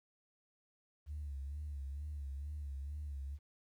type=tone with vibrato; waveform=sine; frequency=71.5 Hz; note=D2; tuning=46 cents flat; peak=-39 dBFS; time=1.06-3.39 s; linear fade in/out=50 ms; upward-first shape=sine; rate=2.2 Hz; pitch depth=85 cents each way; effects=tanh soft clip ceiling -36 dBFS + 12-bit